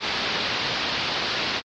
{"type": "low-pass noise", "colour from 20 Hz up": "white", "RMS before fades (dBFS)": -26, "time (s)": [0, 1.62], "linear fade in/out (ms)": 50, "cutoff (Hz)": 4800, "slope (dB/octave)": 48, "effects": ["high-pass 80 Hz 12 dB/octave", "MP3 48 kbps"]}